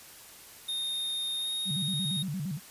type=tone with pitch glide; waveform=square; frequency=3682 to 3727 Hz; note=A#7 to A#7; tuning=-22 to -1 cents; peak=-31 dBFS; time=0.68-2.23 s; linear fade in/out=10 ms; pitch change=+21 cents; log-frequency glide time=1.39-1.5 s
type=tone with vibrato; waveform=sine; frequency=166.5 Hz; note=E3; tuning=18 cents sharp; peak=-31 dBFS; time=1.65-2.6 s; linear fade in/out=50 ms; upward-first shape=square; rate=8.7 Hz; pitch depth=230 cents each way
effects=white hiss -50 dBFS RMS until 2.7 s + resampled to 32000 Hz